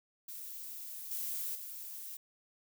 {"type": "noise with level steps", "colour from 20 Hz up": "violet", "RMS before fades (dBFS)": [-45, -38, -45], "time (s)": [0.28, 2.17], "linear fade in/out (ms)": 5, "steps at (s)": [1.11, 1.55], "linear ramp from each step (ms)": 2, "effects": []}